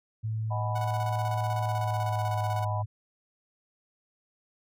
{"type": "tone with pitch glide", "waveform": "sine", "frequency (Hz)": [110, 105.95], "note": ["A2", "G#2"], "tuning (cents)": [0, 35], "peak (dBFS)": -28, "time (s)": [0.23, 2.86], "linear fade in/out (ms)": 20, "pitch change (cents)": -65, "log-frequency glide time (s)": [1.62, 2.47]}
{"type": "chord", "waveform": "sine", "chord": "G# minor seventh", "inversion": "second", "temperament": "equal", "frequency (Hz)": [622.3, 740, 830.6, 987.8], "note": ["D#5", "F#5", "G#5", "B5"], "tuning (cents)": [0, 0, 0, 0], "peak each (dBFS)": [-37, -37, -40, -35], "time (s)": [0.5, 2.83], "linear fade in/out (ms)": 20}
{"type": "tone with tremolo", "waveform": "sawtooth", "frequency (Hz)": 740, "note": "F#5", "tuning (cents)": 0, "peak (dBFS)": -33, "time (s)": [0.75, 2.65], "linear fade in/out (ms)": 10, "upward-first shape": "square", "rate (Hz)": 16, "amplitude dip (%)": 65}
{"effects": []}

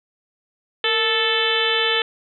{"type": "harmonic tone with a mistuned harmonic", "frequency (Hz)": 438.9, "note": "A4", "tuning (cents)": -4, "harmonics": [1, 2, 3, 4, 5, 6, 7, 8, 9], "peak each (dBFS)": [-24, -30, -28, -24, -29, -27, -23, -24, -33], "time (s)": [0.84, 2.02], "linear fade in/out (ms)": 2, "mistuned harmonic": 1, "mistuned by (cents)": 76, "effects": []}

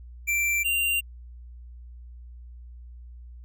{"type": "tone pair in turn", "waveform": "square", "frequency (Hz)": [2349, 2777], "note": ["D7", "F7"], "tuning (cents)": [0, -10], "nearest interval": "minor third", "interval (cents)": 290, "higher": "second", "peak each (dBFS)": -23, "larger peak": "neither", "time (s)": [[0.27, 0.64], [0.64, 1.01]], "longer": "neither", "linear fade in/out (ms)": 20, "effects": ["added 60 Hz sine -41 dBFS peak until 3.44 s"]}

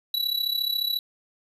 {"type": "tone with amplitude modulation", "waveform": "square", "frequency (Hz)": 3933, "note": "B7", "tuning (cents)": -8, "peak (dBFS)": -21, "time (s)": [0.14, 0.99], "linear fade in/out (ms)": 2, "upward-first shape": "sine", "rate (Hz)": 34.2, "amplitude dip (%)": 80, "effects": ["resampled to 32000 Hz"]}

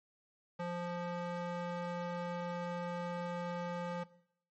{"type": "tone with band-pass filter", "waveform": "square", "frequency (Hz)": 174.61, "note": "F3", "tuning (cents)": 0, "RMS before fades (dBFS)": -39, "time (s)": [0.59, 4.04], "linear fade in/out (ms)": 10, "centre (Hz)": 770, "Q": 0.72, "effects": ["noise-tail reverb RT60 0.7 s tail -19 dB re dry", "MP3 32 kbps"]}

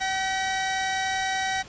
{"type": "tone pair together", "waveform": "sawtooth", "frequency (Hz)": [762.3, 1921], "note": ["G5", "B6"], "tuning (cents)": [-49, -48], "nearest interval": "octave + major third", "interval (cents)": 1601, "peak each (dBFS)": [-22, -26], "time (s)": [0, 1.63], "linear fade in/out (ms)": 20, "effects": ["pink hiss -46 dBFS RMS until 1.68 s", "resampled to 16000 Hz"]}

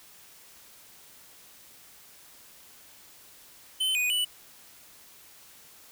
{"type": "tone with pitch steps", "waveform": "square", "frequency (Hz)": [3059, 2479, 2965], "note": ["G7", "D#7", "F#7"], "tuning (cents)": [-43, -7, 3], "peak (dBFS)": -25, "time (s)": [3.8, 4.25], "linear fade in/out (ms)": 10, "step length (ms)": 150, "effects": ["white hiss -53 dBFS RMS until 5.91 s"]}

